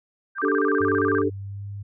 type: tone with vibrato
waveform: sine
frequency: 1364 Hz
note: F6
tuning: 41 cents flat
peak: -24 dBFS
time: 0.35-1.24 s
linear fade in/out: 50 ms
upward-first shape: square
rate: 15 Hz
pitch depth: 250 cents each way
type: chord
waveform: sine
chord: D suspended fourth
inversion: none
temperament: equal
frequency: 293.7 / 392 / 440 Hz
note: D4 / G4 / A4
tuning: 0 / 0 / 0 cents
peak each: -24 dBFS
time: 0.42-1.3 s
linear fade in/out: 20 ms
type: tone with pitch glide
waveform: sine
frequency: 98 to 100.76 Hz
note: G2 to G2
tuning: 0 to +48 cents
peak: -31 dBFS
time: 0.8-1.83 s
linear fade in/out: 10 ms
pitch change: +48 cents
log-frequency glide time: 1.32-1.66 s
effects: none